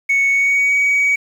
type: tone with pitch glide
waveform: sine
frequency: 2217 to 2261 Hz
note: C#7 to C#7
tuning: 0 to +34 cents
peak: -10 dBFS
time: 0.09-1.16 s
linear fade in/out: 10 ms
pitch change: +34 cents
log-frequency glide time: 0.3-0.75 s
effects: tanh soft clip ceiling -10 dBFS + 7-bit